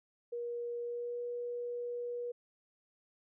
sine tone with pitch glide, 476.3 to 482.4 Hz, A#4 to B4, +37 to -41 cents, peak -36 dBFS, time 0.32-2.32 s, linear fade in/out 10 ms, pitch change +22 cents, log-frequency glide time 0.81-1.21 s, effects none

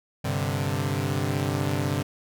sawtooth chord, G suspended fourth, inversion none, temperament equal, 98 / 130.81 / 146.83 Hz, G2 / C3 / D3, 0 / 0 / 0 cents, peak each -25 dBFS, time 0.24-2.03 s, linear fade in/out 10 ms, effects none

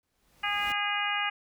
pink noise with exponential growth, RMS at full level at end -42 dBFS, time 0.03-0.72 s, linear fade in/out 1 ms, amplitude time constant 150 ms
harmonic tone, 410 Hz, G#4, 22 cents flat, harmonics 2 / 3 / 4 / 5 / 6 / 7, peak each -34 / -34 / -34 / -34 / -34 / -34 dBFS, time 0.43-1.3 s, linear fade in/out 10 ms
effects none

